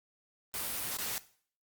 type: noise with dropouts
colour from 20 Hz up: white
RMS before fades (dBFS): -36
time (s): 0.54-1.18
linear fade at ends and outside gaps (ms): 0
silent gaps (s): 0.97-0.986
effects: noise-tail reverb RT60 0.5 s tail -17 dB re dry + Opus 32 kbps